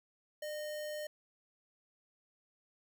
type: tone with sample-and-hold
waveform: sine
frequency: 602 Hz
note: D5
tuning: 43 cents sharp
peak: -38 dBFS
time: 0.42-1.07 s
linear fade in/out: 5 ms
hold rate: 2450 Hz
effects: none